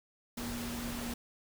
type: tone in noise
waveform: sine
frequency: 238.4 Hz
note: A#3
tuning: 39 cents sharp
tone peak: -39 dBFS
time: 0.37-1.14 s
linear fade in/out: 5 ms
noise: pink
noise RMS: -41 dBFS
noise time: 0.37-1.14 s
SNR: -1 dB
effects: none